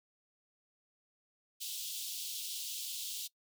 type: high-pass noise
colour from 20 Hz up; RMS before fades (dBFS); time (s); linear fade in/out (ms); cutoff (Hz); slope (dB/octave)
pink; -41; 1.6-3.28; 20; 3000; 48
effects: noise-tail reverb RT60 0.1 s tail -21 dB re dry